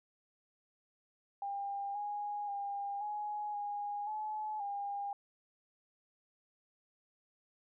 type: tone with pitch steps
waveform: sine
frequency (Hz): 800 / 825 / 804 / 836 / 821 / 856 / 806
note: G5 / G#5 / G5 / G#5 / G#5 / A5 / G5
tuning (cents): +35 / -12 / +44 / +11 / -20 / -48 / +48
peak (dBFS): -36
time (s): 1.42-5.13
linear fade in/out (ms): 2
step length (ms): 530
effects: none